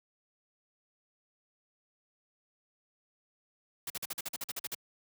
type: noise bursts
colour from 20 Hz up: white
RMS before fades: -37 dBFS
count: 12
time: 3.87-4.748 s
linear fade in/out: 5 ms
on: 31 ms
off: 46 ms
effects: high-pass 100 Hz 12 dB/octave